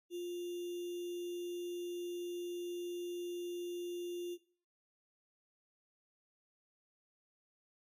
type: tone with sample-and-hold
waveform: sine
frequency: 350.7 Hz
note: F4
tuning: 7 cents sharp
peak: -38 dBFS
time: 0.1-4.38 s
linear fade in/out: 50 ms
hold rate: 3150 Hz
effects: noise-tail reverb RT60 0.5 s tail -18 dB re dry + AAC 48 kbps